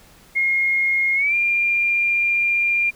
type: tone with pitch glide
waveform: sine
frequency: 2146 to 2395 Hz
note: C7 to D7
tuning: +43 to +33 cents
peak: -16 dBFS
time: 0.35-2.91 s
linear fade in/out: 20 ms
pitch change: +190 cents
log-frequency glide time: 1.15-1.35 s
effects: pink hiss -50 dBFS RMS until 2.95 s